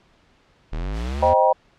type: linear sweep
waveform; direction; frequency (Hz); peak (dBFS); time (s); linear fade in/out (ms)
square; up; 36.12 to 83.1; -25; 0.72-1.34; 10
type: noise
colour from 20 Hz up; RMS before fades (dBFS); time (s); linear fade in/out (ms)
white; -37; 0.92-1.33; 50
type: chord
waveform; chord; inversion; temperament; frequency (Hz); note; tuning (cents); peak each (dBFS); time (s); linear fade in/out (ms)
sine; C minor seventh; none; equal with one note detuned; 523.3 / 622.3 / 784 / 956.3; C5 / Eb5 / G5 / Bb5; 0 / 0 / 0 / +44; -19; 1.22-1.53; 10
effects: pink hiss -58 dBFS RMS until 1.78 s + low-pass 4000 Hz 12 dB/octave